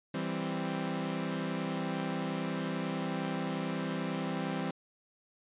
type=chord; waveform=sawtooth; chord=C major; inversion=first; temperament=equal; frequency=164.81 / 196 / 261.6 Hz; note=E3 / G3 / C4; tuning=0 / 0 / 0 cents; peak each=-33 dBFS; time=0.14-4.71 s; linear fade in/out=5 ms; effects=resampled to 8000 Hz